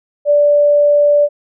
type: tone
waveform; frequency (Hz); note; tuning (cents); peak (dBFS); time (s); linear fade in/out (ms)
sine; 584; D5; -10; -7; 0.25-1.29; 50
effects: none